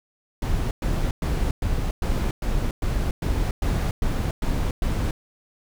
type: noise bursts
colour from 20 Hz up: brown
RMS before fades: -23 dBFS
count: 12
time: 0.42-5.11 s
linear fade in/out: 2 ms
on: 290 ms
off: 110 ms
effects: none